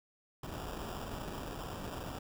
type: noise with sample-and-hold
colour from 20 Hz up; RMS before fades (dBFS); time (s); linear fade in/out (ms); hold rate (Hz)
pink; -42; 0.43-2.19; 5; 2100
effects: none